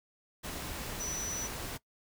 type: tone in noise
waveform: sine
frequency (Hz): 5930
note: F#8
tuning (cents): +3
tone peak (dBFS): -35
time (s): 0.99-1.48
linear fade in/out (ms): 20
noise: pink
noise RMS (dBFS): -40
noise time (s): 0.43-1.78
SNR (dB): +2
effects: noise-tail reverb RT60 0.1 s tail -19 dB re dry